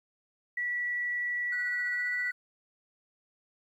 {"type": "tone with pitch glide", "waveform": "sine", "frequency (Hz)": [1948, 1961.5], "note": ["B6", "B6"], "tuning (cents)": [-24, -12], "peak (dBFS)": -29, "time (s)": [0.57, 2.31], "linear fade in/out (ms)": 5, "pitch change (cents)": 12, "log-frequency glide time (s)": [1.95, 2.04]}
{"type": "tone with tremolo", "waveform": "triangle", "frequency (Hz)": 1480, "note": "F#6", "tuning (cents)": 0, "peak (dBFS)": -34, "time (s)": [1.52, 2.32], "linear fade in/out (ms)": 5, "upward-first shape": "sine", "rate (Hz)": 15, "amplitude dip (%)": 45}
{"effects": ["11-bit"]}